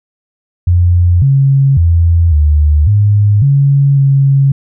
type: tone with pitch steps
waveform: sine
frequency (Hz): 88 / 136.9 / 84.4 / 75 / 103.3 / 139.7 / 137.6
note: F2 / C#3 / E2 / D2 / G#2 / C#3 / C#3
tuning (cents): +14 / -21 / +41 / +37 / -9 / +14 / -12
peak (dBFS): -5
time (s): 0.67-4.52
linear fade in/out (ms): 5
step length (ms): 550
effects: none